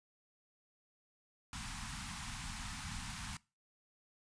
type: band-stop noise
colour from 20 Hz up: pink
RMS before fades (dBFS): -44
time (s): 1.53-3.37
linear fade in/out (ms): 2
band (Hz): 250 to 810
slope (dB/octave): 48
effects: noise-tail reverb RT60 0.3 s tail -22 dB re dry + resampled to 22050 Hz